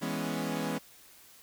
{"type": "chord", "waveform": "sawtooth", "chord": "C# minor seventh", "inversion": "first", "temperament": "equal", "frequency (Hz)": [164.81, 207.7, 246.9, 277.2], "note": ["E3", "G#3", "B3", "C#4"], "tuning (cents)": [0, 0, 0, 0], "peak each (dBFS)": -33, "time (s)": [0.01, 0.79], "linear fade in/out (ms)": 20, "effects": ["white hiss -56 dBFS RMS until 1.42 s"]}